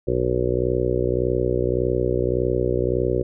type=harmonic tone; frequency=61.74 Hz; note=B1; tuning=in tune; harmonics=1 / 2 / 3 / 4 / 5 / 6 / 7 / 8 / 9; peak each=-28 / -27 / -35 / -33 / -30 / -23 / -28 / -26 / -30 dBFS; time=0.07-3.23 s; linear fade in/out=10 ms; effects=none